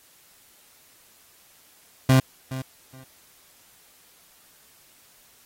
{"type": "tone with echo", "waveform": "30% pulse", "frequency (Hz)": 131.2, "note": "C3", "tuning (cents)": 5, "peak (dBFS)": -11, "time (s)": [2.09, 2.2], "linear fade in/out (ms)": 5, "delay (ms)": 420, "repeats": 2, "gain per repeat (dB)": -15, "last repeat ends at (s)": 3.04, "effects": ["white hiss -56 dBFS RMS until 5.45 s", "AAC 48 kbps"]}